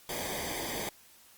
pink noise with comb filter, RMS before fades -36 dBFS, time 0.09-0.89 s, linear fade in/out 2 ms, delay 0.73 ms, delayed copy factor -0.75, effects white hiss -58 dBFS RMS until 1.37 s + Opus 48 kbps

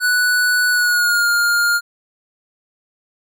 square tone with pitch glide, 1480 to 1411.5 Hz, F#6 to F6, 0 to +18 cents, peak -14 dBFS, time 0-1.81 s, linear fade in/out 50 ms, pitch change -82 cents, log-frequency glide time 0.7-1.28 s, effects none

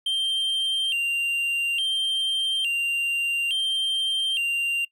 triangle tone with vibrato, 2960 Hz, F#7, in tune, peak -20 dBFS, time 0.06-4.85 s, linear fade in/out 5 ms, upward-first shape square, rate 0.58 Hz, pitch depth 110 cents each way, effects noise-tail reverb RT60 0.1 s tail -23 dB re dry

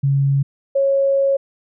sine tone pair in turn, 138.59 / 549.1 Hz, C#3 / C#5, 0 / -17 cents, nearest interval 2 octaves, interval 2383 cents, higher second, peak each -13 dBFS, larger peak neither, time 0.03-0.43 / 0.75-1.37 s, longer second, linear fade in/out 10 ms, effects none

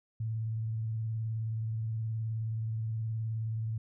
sine tone with vibrato, 111.4 Hz, A2, 22 cents sharp, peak -31 dBFS, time 0.2-3.78 s, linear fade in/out 5 ms, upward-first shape sine, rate 19 Hz, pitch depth 38 cents each way, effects none

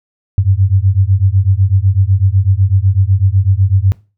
sine beating tone pair, 92.7 / 100.7 Hz, F#2 / G2, +4 / +47 cents, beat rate 8 Hz, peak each -11 dBFS, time 0.38-3.92 s, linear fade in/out 0 ms, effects noise-tail reverb RT60 0.3 s tail -20 dB re dry

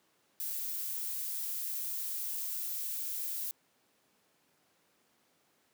violet noise, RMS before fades -37 dBFS, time 0.4-3.51 s, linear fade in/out 0 ms, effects pink hiss -71 dBFS RMS until 5.73 s + high-pass 200 Hz 12 dB/octave

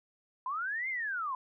sine linear two-way sweep, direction up then down, 985 to 2150 to 985 Hz, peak -32 dBFS, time 0.46-1.35 s, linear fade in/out 2 ms, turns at 0.89 s, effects none

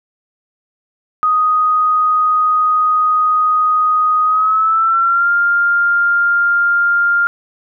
sine tone with pitch glide, 1247 to 1399.7 Hz, D#6 to F6, +3 to +3 cents, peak -10 dBFS, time 1.23-7.27 s, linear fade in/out 0 ms, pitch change +200 cents, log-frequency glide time 4.24-5.3 s, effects none

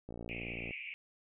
click train, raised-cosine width 2 ms, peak -31 dBFS, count 37, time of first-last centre 0.09-0.709 s, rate 58.2 Hz
pink band-pass noise, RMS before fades -44 dBFS, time 0.29-0.94 s, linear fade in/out 0 ms, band 2200 to 2700 Hz, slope 96 dB/octave
effects none

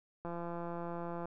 click train, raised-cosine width 1 ms, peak -28 dBFS, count 173, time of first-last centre 0.25-1.256 s, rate 171 Hz, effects none

